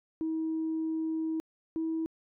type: tone pair in turn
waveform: sine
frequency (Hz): 320 / 323.2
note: D#4 / E4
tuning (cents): +49 / -34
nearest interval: unison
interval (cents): 17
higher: second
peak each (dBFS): -28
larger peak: neither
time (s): 0.21-1.4 / 1.76-2.06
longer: first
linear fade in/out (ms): 0
effects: tanh soft clip ceiling -25 dBFS